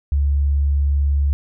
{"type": "tone", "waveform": "sine", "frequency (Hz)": 70.9, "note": "C#2", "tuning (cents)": 40, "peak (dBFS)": -14, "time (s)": [0.12, 1.33], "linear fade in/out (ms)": 0, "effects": []}